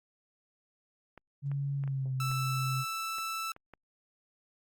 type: clicks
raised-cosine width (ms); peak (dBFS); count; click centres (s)
0.5; -34; 8; 1.177 / 1.516 / 1.838 / 1.877 / 2.315 / 3.184 / 3.564 / 3.737
type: tone with pitch glide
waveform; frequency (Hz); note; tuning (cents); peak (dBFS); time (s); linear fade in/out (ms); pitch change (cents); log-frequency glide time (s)
sine; 140.1 to 130.72; C#3 to C3; +19 to -1; -30; 1.42-2.85; 50; -120; 1.76-2.14
type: tone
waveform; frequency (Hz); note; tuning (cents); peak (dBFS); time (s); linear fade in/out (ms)
sawtooth; 1322; E6; +5; -30; 2.2-3.52; 2
effects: Opus 48 kbps